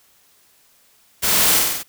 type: noise with echo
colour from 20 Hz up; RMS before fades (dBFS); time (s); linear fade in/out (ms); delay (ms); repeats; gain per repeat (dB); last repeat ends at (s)
white; -19; 1.22-1.6; 20; 47; 5; -2; 1.835
effects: white hiss -56 dBFS RMS until 1.88 s